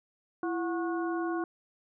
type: harmonic tone with a mistuned harmonic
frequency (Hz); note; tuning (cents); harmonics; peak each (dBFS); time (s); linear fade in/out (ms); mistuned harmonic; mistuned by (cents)
364.3; F#4; -27; 1 / 2 / 3 / 4; -30 / -38 / -39 / -41; 0.43-1.44; 2; 1; -140
effects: none